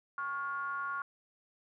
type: ring-modulated tone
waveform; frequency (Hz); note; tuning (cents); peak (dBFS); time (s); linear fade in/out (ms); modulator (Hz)
triangle; 154.4; D#3; -13; -29; 0.18-1.02; 2; 1260
effects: none